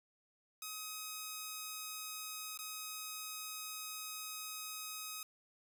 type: tone with dropouts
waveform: 5% pulse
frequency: 1264 Hz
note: D#6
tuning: 27 cents sharp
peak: -31 dBFS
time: 0.62-5.23 s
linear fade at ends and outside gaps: 2 ms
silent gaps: 2.575-2.589 s
effects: none